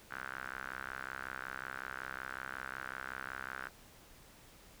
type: tone with band-pass filter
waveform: sawtooth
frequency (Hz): 65.41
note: C2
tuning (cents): 0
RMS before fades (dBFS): -44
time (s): 0.1-3.69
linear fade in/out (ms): 20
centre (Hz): 1500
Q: 5.9
effects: pink hiss -59 dBFS RMS until 4.8 s